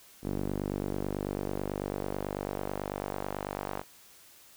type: tone with band-pass filter sweep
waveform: sawtooth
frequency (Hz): 49.1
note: G1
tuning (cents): +4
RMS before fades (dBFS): -35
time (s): 0.22-3.84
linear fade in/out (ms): 50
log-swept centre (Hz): 290 to 850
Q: 1.1
effects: white hiss -56 dBFS RMS until 4.56 s